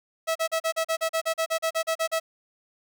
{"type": "tone bursts", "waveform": "sawtooth", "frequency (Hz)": 650, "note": "E5", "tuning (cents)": -24, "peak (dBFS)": -19, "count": 16, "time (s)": [0.27, 2.2], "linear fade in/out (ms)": 20, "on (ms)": 85, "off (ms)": 38, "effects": []}